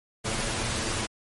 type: noise with comb filter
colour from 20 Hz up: pink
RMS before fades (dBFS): -29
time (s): 0.24-1.07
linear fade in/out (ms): 20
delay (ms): 9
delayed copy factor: +0.6
effects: MP3 48 kbps